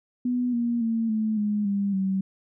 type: tone with pitch steps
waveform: sine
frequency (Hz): 246.9 / 236.7 / 226.9 / 217.6 / 208.6 / 199.97 / 191.71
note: B3 / A#3 / A#3 / A3 / G#3 / G3 / G3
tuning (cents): 0 / +27 / -47 / -19 / +8 / +35 / -38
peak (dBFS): -22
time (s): 0.25-2.21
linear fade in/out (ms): 5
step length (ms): 280
effects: none